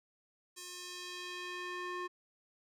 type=tone with band-pass filter sweep; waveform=square; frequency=358.6 Hz; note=F4; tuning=46 cents sharp; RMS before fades=-43 dBFS; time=0.56-2.08 s; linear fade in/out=20 ms; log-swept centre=7800 to 1200 Hz; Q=1; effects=none